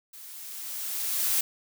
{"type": "noise with level ramp", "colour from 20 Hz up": "blue", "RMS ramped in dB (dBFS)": [-46, -24], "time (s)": [0.13, 1.41], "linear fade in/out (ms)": 5, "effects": []}